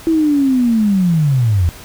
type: linear sweep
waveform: sine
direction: down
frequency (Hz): 330.9 to 80.1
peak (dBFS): -10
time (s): 0.07-1.69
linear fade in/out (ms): 0
effects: pink hiss -36 dBFS RMS until 1.84 s